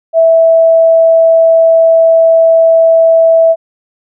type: tone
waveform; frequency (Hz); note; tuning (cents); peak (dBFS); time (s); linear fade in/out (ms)
sine; 656; E5; -9; -3; 0.13-3.56; 50
effects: none